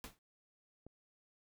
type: noise with exponential decay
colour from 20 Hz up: pink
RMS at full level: -44 dBFS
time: 0.04-0.19 s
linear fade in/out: 1 ms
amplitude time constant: 32 ms
type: click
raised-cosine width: 2 ms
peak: -39 dBFS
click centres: 0.866 s
effects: none